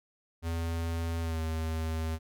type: tone with pitch glide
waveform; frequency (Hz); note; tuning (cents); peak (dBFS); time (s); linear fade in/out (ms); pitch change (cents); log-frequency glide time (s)
square; 83.1 to 80.32; E2 to E2; +15 to -44; -31; 0.42-2.19; 50; -59; 1.21-1.4
effects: none